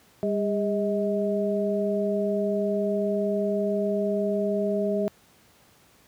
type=tone cluster; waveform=sine; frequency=200.3 / 405.6 / 632 Hz; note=G3 / G#4 / D#5; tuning=+38 / -41 / +27 cents; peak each=-27 dBFS; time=0.23-5.08 s; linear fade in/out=0 ms; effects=pink hiss -58 dBFS RMS until 6.07 s + high-pass 80 Hz 12 dB/octave